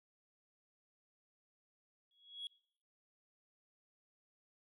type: tone with exponential growth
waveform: sine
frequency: 3335 Hz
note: G#7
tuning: 7 cents sharp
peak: -37 dBFS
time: 2.11-2.47 s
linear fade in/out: 1 ms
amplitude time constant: 77 ms
effects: noise-tail reverb RT60 0.7 s tail -25 dB re dry + tanh soft clip ceiling -39 dBFS